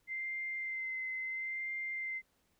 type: tone with vibrato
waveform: sine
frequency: 2078 Hz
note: C7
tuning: 12 cents flat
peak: -36 dBFS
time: 0.07-2.22 s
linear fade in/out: 50 ms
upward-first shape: sine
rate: 0.73 Hz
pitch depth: 19 cents each way
effects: pink hiss -75 dBFS RMS until 2.59 s